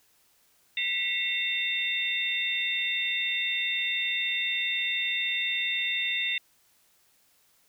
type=tone cluster; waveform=sine; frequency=1972 / 2152 / 2719 / 3615 Hz; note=B6 / C7 / F7 / A7; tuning=-3 / +48 / -47 / +46 cents; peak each=-34 / -34 / -30 / -30 dBFS; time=0.77-6.38 s; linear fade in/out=2 ms; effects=white hiss -65 dBFS RMS until 7.68 s